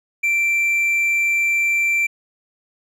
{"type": "tone", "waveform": "triangle", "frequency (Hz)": 2349, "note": "D7", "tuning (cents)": 0, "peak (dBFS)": -14, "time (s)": [0.23, 2.07], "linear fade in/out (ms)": 10, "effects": []}